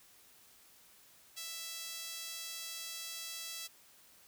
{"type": "tone with high-pass filter", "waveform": "sawtooth", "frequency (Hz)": 661, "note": "E5", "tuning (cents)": 5, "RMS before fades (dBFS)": -44, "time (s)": [1.36, 3.68], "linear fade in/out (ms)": 20, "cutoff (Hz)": 4000, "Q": 0.95, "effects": ["white hiss -62 dBFS RMS until 4.27 s"]}